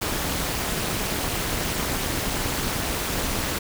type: noise with amplitude modulation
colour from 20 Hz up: pink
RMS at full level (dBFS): -23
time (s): 0.01-3.59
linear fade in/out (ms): 10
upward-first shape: sine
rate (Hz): 220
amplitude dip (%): 75
effects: none